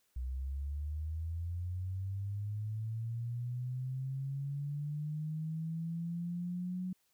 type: linear sweep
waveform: sine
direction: up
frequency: 61.74 to 184.8 Hz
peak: -35 dBFS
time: 0.16-6.93 s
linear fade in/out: 5 ms
effects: white hiss -75 dBFS RMS until 7.13 s